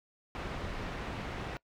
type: low-pass noise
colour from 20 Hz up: pink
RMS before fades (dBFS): -39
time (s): 0.35-1.57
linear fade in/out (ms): 0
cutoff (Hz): 2600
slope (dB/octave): 12
effects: noise-tail reverb RT60 0.1 s tail -23 dB re dry